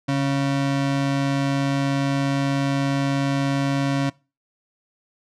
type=ring-modulated tone; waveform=square; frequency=207.7 Hz; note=G#3; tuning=in tune; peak=-17 dBFS; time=0.08-4.1 s; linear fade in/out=10 ms; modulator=68.4 Hz; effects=noise-tail reverb RT60 0.3 s tail -22 dB re dry + low-pass 6000 Hz 12 dB/octave